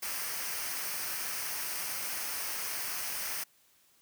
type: noise with comb filter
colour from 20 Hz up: white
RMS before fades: -36 dBFS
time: 0.02-3.44 s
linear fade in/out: 10 ms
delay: 0.27 ms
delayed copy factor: -0.55
effects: white hiss -66 dBFS RMS until 4.01 s